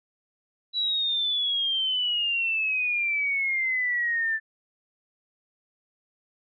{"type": "exponential sweep", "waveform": "sine", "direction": "down", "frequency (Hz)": [3951, 1760], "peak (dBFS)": -23, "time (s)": [0.73, 4.4], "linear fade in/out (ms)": 50, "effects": []}